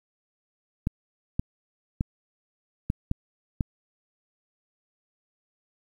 clicks, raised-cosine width 5 ms, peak -12 dBFS, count 6, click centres 0.871 / 1.395 / 2.009 / 2.901 / 3.114 / 3.608 s, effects 9-bit

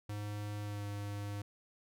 square tone with pitch glide, 103.83 to 102.16 Hz, G#2 to G#2, 0 to -28 cents, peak -39 dBFS, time 0.09-1.42 s, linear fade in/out 5 ms, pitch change -28 cents, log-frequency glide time 0.63-0.85 s, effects none

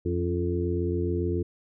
harmonic tone with a mistuned harmonic, 87.31 Hz, F2, in tune, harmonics 1 / 2 / 3 / 4 / 5, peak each -28 / -34 / -34 / -29 / -33 dBFS, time 0.05-1.43 s, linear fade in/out 10 ms, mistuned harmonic 3, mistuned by +60 cents, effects none

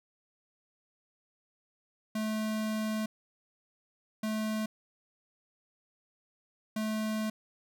square tone bursts at uneven times, 216.8 Hz, A3, 25 cents flat, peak -31 dBFS, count 3, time 2.15-3.06 / 4.23-4.66 / 6.76-7.3 s, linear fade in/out 5 ms, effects none

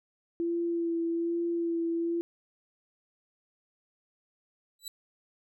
sine tone with vibrato, 337.3 Hz, E4, 40 cents sharp, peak -27 dBFS, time 0.4-2.21 s, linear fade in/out 0 ms, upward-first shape sine, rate 1.2 Hz, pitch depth 19 cents each way
20% pulse tone with exponential growth, 3951 Hz, B7, in tune, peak -27 dBFS, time 4.79-4.88 s, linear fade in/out 2 ms, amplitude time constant 19 ms
effects none

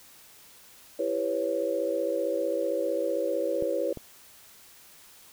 sine chord, C# half-diminished seventh, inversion first, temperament just, 332.6 / 399.1 / 498.9 / 554.4 Hz, E4 / G4 / B4 / C#5, +16 / +31 / +17 / 0 cents, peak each -33 / -34 / -30 / -29 dBFS, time 0.99-3.93 s, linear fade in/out 5 ms
clicks, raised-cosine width 2 ms, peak -24 dBFS, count 2, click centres 3.624 / 3.973 s
effects white hiss -53 dBFS RMS until 5.32 s

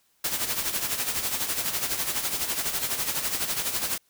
white noise with tremolo, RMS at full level -26 dBFS, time 0.24-3.98 s, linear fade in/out 5 ms, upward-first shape sine, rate 12 Hz, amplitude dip 60%, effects white hiss -67 dBFS RMS until 4.09 s

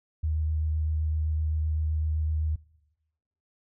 sine tone with vibrato, 77.78 Hz, D#2, in tune, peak -24 dBFS, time 0.23-2.56 s, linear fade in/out 10 ms, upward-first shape triangle, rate 7.8 Hz, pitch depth 16 cents each way, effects noise-tail reverb RT60 1.0 s tail -22 dB re dry

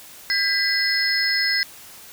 sine tone cluster, 1609 / 1995 / 4329 / 5150 Hz, G6 / B6 / C#8 / E8, +45 / +17 / -42 / -41 cents, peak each -25 / -23 / -27 / -22 dBFS, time 0.3-1.63 s, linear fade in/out 0 ms, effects white hiss -43 dBFS RMS until 2.12 s

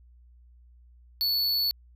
square tone, 4435 Hz, C#8, in tune, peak -24 dBFS, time 1.21-1.71 s, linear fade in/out 0 ms, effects added 60 Hz sine -52 dBFS peak until 1.95 s

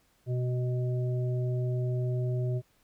harmonic tone, 124.8 Hz, B2, 19 cents sharp, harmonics 1 / 3 / 5, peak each -27 / -37 / -41 dBFS, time 0.26-2.62 s, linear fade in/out 50 ms, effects pink hiss -68 dBFS RMS until 2.83 s

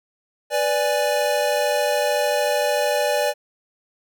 square chord, G# diminished, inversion first, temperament equal, 493.9 / 587.3 / 830.6 Hz, B4 / D5 / G#5, 0 / 0 / 0 cents, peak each -26 / -21 / -26 dBFS, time 0.5-3.34 s, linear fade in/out 50 ms, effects none

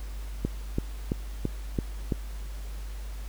click train, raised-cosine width 3 ms, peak -13 dBFS, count 6, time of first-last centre 0.45-2.122 s, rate 2.99 Hz, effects added 50 Hz sine -34 dBFS peak until 3.28 s + pink hiss -50 dBFS RMS until 3.28 s

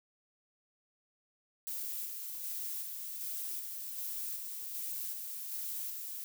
violet noise with tremolo, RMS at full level -39 dBFS, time 1.67-6.24 s, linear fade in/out 0 ms, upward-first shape square, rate 1.3 Hz, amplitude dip 30%, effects none

